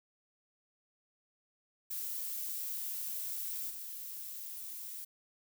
violet noise with level steps, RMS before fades -39 / -44 dBFS, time 1.9-5.05 s, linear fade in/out 10 ms, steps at 3.69 s, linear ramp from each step 20 ms, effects none

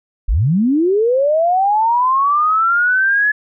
sine linear sweep, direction up, 33.13 to 1715 Hz, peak -11 dBFS, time 0.28-3.32 s, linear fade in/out 10 ms, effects none

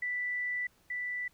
sine tone pair in turn, 1975.5 / 1975.5 Hz, B6 / B6, 0 / 0 cents, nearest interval unison, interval 0 cents, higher neither, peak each -31 / -33 dBFS, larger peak first, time 0.02-0.67 / 0.9-1.28 s, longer first, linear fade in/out 5 ms, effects pink hiss -67 dBFS RMS until 1.33 s

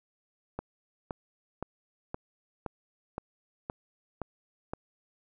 click train, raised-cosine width 1 ms, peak -20 dBFS, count 9, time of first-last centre 0.59-4.735 s, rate 1.93 Hz, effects none

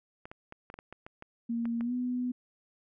clicks, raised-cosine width 0.5 ms, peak -29 dBFS, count 11, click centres 0.255 / 0.315 / 0.524 / 0.701 / 0.741 / 0.789 / 0.926 / 1.065 / 1.224 / 1.655 / 1.809 s
sine tone with pitch glide, 233.1 to 248.4 Hz, A#3 to B3, 0 to +10 cents, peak -29 dBFS, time 1.49-2.32 s, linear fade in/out 10 ms, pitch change +110 cents, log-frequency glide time 1.82-1.93 s
effects none

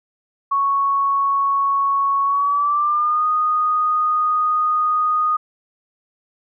sine tone with pitch glide, 1108.7 to 1237.3 Hz, C#6 to D#6, 0 to -10 cents, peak -15 dBFS, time 0.51-5.37 s, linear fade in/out 10 ms, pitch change +190 cents, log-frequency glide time 2.24-3.26 s, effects none

